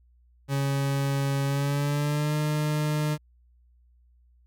40% pulse tone with pitch glide, 138.59 to 151.13 Hz, C#3 to D3, 0 to +50 cents, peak -23 dBFS, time 0.48-3.18 s, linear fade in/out 50 ms, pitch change +150 cents, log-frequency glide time 1.46-2.35 s, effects added 60 Hz sine -57 dBFS peak until 4.46 s

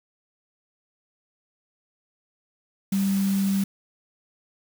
sine tone in noise, 195.7 Hz, G3, 3 cents flat, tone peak -20 dBFS, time 2.92-3.64 s, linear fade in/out 5 ms, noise white, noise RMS -37 dBFS, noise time 2.92-3.64 s, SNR +14 dB, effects none

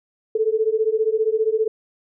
sine beating tone pair, 431.9 / 446.9 Hz, A4 / A4, -32 / +27 cents, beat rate 15 Hz, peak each -20 dBFS, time 0.35-1.68 s, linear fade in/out 5 ms, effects none

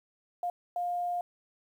sine tone bursts at uneven times, 706 Hz, F5, 19 cents sharp, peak -29 dBFS, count 2, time 0.43-0.5 / 0.76-1.21 s, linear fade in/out 2 ms, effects 10-bit

